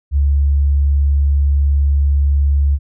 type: tone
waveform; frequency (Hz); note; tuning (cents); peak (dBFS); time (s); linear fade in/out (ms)
sine; 70.7; C#2; +35; -10; 0.11-2.79; 50
effects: none